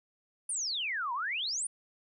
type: exponential two-way sweep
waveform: sine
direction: down then up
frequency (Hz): 9880 to 929 to 9880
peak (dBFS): -31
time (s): 0.49-1.67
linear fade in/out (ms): 5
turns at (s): 1.13
effects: none